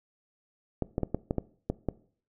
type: clicks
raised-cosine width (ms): 2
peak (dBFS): -14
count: 8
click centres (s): 0.823 / 0.981 / 1.033 / 1.146 / 1.309 / 1.383 / 1.7 / 1.887
effects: noise-tail reverb RT60 0.5 s tail -20 dB re dry